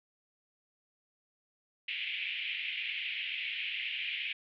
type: band-pass noise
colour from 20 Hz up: pink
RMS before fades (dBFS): -37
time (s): 1.88-4.33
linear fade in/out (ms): 5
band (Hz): 2200 to 3100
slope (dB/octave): 48
effects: none